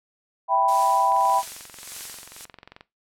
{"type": "chord", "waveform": "sine", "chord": "E minor", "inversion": "none", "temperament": "equal", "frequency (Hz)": [659.3, 784, 987.8], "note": ["E5", "G5", "B5"], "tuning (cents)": [0, 0, 0], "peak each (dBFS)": [-25, -21, -20], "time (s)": [0.48, 1.43], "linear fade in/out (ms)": 50}
{"type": "noise with tremolo", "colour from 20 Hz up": "blue", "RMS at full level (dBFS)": -31, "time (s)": [0.68, 2.45], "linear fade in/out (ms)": 5, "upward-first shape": "triangle", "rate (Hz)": 1.7, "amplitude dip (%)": 75}
{"type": "click train", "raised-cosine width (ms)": 0.3, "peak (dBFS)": -26, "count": 39, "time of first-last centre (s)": [1.12, 2.809], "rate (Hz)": 22.5}
{"effects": ["noise-tail reverb RT60 0.2 s tail -18 dB re dry", "low-pass 10000 Hz 12 dB/octave"]}